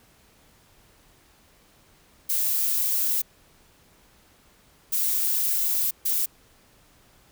violet noise bursts at uneven times, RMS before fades -24 dBFS, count 3, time 2.29-3.22 / 4.92-5.91 / 6.05-6.26 s, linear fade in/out 10 ms, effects pink hiss -58 dBFS RMS until 7.31 s

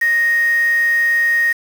sine tone with quantisation, 1864.7 Hz, A#6, in tune, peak -12 dBFS, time 0.01-1.53 s, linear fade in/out 10 ms, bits 5, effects none

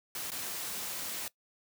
white noise with dropouts, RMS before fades -38 dBFS, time 0.15-1.28 s, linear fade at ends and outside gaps 2 ms, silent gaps 0.305-0.317 s, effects noise-tail reverb RT60 0.1 s tail -20 dB re dry + high-pass 100 Hz 12 dB/octave

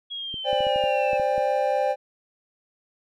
sine exponential sweep, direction down, 3322 to 2600 Hz, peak -30 dBFS, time 0.1-1.18 s, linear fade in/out 20 ms
clicks, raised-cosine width 3 ms, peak -26 dBFS, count 9, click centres 0.342 / 0.53 / 0.606 / 0.668 / 0.76 / 0.839 / 1.132 / 1.198 / 1.38 s
triangle chord, C suspended second, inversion none, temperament equal with one note detuned, 523.3 / 587.3 / 799.5 Hz, C5 / D5 / G5, 0 / 0 / +34 cents, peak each -23 dBFS, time 0.44-1.96 s, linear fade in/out 50 ms
effects none

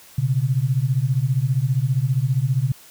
sine beating tone pair, 123.47 / 138.47 Hz, B2 / C#3, 0 / -2 cents, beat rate 15 Hz, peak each -20 dBFS, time 0.18-2.72 s, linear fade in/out 5 ms, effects white hiss -47 dBFS RMS until 2.9 s

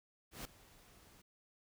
pink noise with ADSR envelope, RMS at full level -44 dBFS, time 0.31-1.22 s, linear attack 140 ms, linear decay 4 ms, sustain -19 dB, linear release 9 ms, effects none

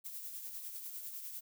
violet noise with tremolo, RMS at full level -43 dBFS, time 0.04-1.41 s, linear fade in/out 20 ms, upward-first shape triangle, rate 10 Hz, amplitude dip 50%, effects none

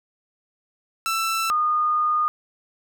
sawtooth / sine tone pair in turn, 1331 / 1224.8 Hz, E6 / D#6, +16 / -28 cents, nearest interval minor second, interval 144 cents, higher first, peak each -18 / -18 dBFS, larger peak neither, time 1.06-1.5 / 1.5-2.28 s, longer second, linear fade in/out 0 ms, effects none

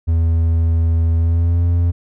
triangle tone with pitch glide, 82.41 to 86.01 Hz, E2 to F2, 0 to -26 cents, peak -10 dBFS, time 0.07-1.92 s, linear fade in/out 20 ms, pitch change +74 cents, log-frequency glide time 1.16-1.63 s, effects none

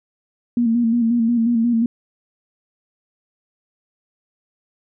sine tone with vibrato, 233.1 Hz, A#3, in tune, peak -14 dBFS, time 0.57-1.86 s, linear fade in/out 2 ms, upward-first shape square, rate 5.6 Hz, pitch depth 44 cents each way, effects none

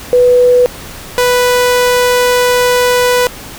sine / sawtooth tone pair in turn, 493.9 / 493.9 Hz, B4 / B4, 0 / 0 cents, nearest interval unison, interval 0 cents, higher neither, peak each -4 dBFS, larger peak neither, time 0.13-0.66 / 1.18-3.27 s, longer second, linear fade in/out 0 ms, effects pink hiss -29 dBFS RMS until 3.58 s

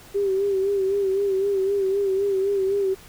sine tone with vibrato, 392 Hz, G4, in tune, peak -19 dBFS, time 0.14-2.95 s, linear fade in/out 20 ms, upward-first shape sine, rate 3.9 Hz, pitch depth 55 cents each way, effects pink hiss -47 dBFS RMS until 3.08 s

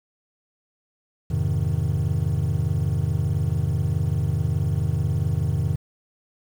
triangle chord, F minor seventh, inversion none, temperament equal with one note detuned, 85.46 / 103.83 / 130.81 / 155.56 Hz, F2 / Ab2 / C3 / Eb3, -37 / 0 / 0 / 0 cents, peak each -24 dBFS, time 1.3-5.76 s, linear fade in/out 10 ms, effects 8-bit

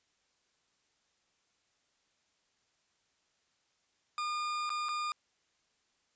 40% pulse tone with dropouts, 1213 Hz, D#6, 44 cents flat, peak -32 dBFS, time 4.18-5.12 s, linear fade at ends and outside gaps 1 ms, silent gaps 4.694-4.702 / 4.886-4.89 s, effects white hiss -75 dBFS RMS until 6.15 s + resampled to 16000 Hz

